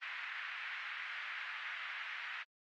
pink band-pass noise, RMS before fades -44 dBFS, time 0.01-2.44 s, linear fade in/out 20 ms, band 1500 to 2500 Hz, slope 24 dB/octave, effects AAC 48 kbps

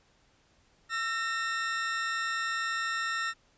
40% pulse tone pair together, 1338 / 1833 Hz, E6 / A#6, +25 / -30 cents, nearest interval perfect fourth, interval 545 cents, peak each -32 / -31 dBFS, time 0.89-3.34 s, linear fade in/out 50 ms, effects pink hiss -66 dBFS RMS until 3.57 s + resampled to 16000 Hz

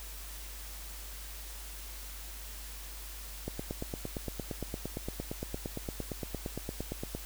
click train, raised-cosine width 2 ms, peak -22 dBFS, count 33, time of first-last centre 3.48-7.15 s, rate 8.72 Hz, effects added 50 Hz sine -44 dBFS peak until 7.25 s + white hiss -47 dBFS RMS until 7.25 s

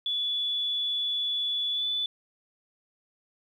sine tone with pitch glide, 3434 to 3482 Hz, A7 to A7, -43 to -19 cents, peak -26 dBFS, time 0.06-2.06 s, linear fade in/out 2 ms, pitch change +24 cents, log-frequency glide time 1.73-1.84 s, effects 10-bit

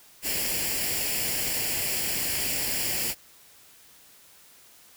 white noise with comb filter, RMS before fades -28 dBFS, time 0.22-3.15 s, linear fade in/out 50 ms, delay 0.4 ms, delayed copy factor +0.65, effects white hiss -54 dBFS RMS until 4.96 s

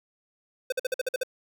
square tone bursts, 512 Hz, C5, 38 cents flat, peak -25 dBFS, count 8, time 0.7-1.234 s, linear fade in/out 5 ms, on 23 ms, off 50 ms, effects none

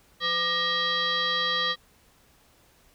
sine tone with frequency modulation, 2566 Hz, E7, 47 cents flat, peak -23 dBFS, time 0.2-1.76 s, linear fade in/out 50 ms, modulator 686 Hz, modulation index 2.5, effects pink hiss -60 dBFS RMS until 2.94 s

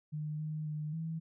sine tone with pitch steps, 151.9 / 154.3 / 151.9 / 162 Hz, D#3 / D#3 / D#3 / E3, -41 / -14 / -41 / -30 cents, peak -35 dBFS, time 0.12-1.2 s, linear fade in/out 20 ms, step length 270 ms, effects none

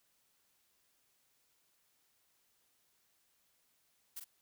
blue noise with echo, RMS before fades -44 dBFS, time 4.16-4.2 s, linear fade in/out 10 ms, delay 45 ms, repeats 1, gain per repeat -5 dB, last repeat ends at 4.245 s, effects white hiss -75 dBFS RMS until 4.41 s

